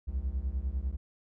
triangle beating tone pair, 60.3 / 70.3 Hz, B1 / C#2, -41 / +25 cents, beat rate 10 Hz, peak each -31 dBFS, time 0.07-0.97 s, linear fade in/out 20 ms, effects none

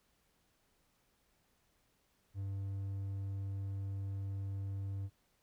triangle tone, 98 Hz, G2, in tune, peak -35 dBFS, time 2.34-5.1 s, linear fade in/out 50 ms, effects pink hiss -75 dBFS RMS until 5.42 s

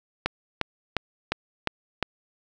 click train, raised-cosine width 0.3 ms, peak -7 dBFS, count 6, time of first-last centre 0.26-2.027 s, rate 2.83 Hz, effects none

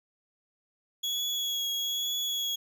35% pulse tone with vibrato, 3349 Hz, G#7, 14 cents sharp, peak -27 dBFS, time 1.03-2.56 s, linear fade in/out 10 ms, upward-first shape triangle, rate 1.1 Hz, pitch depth 21 cents each way, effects none

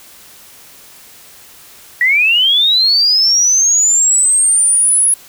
sine linear sweep, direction up, 1900 to 10550 Hz, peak -8 dBFS, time 2.01-5.14 s, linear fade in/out 2 ms, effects white hiss -40 dBFS RMS until 5.28 s

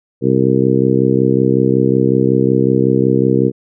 harmonic tone, 65.41 Hz, C2, in tune, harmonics 2 / 3 / 4 / 5 / 6 / 7, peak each -17 / -17 / -17 / -17 / -17 / -17 dBFS, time 0.21-3.52 s, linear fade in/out 50 ms, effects none

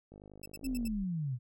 click train, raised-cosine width 2 ms, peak -39 dBFS, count 39, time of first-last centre 0.12-0.87 s, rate 50.7 Hz
10% pulse tone bursts, 2637 Hz, E7, in tune, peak -34 dBFS, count 5, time 0.43-0.88 s, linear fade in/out 5 ms, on 30 ms, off 75 ms
sine linear sweep, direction down, 277.2 to 116 Hz, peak -32 dBFS, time 0.62-1.39 s, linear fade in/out 50 ms
sine tone, 38.89 Hz, D#1, in tune, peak -40 dBFS, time 0.63-1.05 s, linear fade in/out 20 ms
effects none

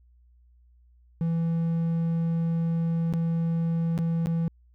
triangle tone with dropouts, 165.9 Hz, E3, 11 cents sharp, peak -21 dBFS, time 1.21-4.48 s, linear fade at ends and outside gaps 0 ms, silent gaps 3.127-3.137 / 3.978-3.988 / 4.259-4.27 s, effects added 60 Hz sine -55 dBFS peak until 4.74 s

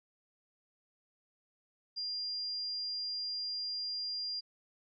sine tone, 4800 Hz, D8, 37 cents sharp, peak -35 dBFS, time 1.96-4.41 s, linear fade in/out 20 ms, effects none

